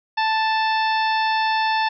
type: harmonic tone with a mistuned harmonic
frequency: 880 Hz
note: A5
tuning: in tune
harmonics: 1 / 2 / 3 / 4 / 5 / 6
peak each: -19 / -25 / -29 / -31 / -33 / -35 dBFS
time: 0.17-1.89 s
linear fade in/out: 10 ms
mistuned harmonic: 4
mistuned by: +17 cents
effects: none